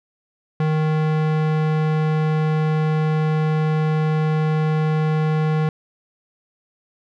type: tone with low-pass filter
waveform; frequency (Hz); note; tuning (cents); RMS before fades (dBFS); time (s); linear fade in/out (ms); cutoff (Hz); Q
square; 155.56; D#3; 0; -19; 0.6-5.69; 2; 2400; 0.58
effects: none